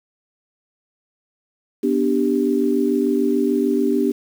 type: chord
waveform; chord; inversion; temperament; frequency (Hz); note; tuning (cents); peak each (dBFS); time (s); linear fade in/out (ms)
sine; G major; first; equal; 246.9 / 293.7 / 392; B3 / D4 / G4; 0 / 0 / 0; -20; 1.83-4.12; 10
effects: 7-bit